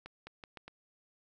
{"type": "accelerating click train", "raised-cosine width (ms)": 0.3, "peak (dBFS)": -30, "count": 5, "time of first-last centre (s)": [0.06, 0.68], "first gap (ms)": 210, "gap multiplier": 0.8, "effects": []}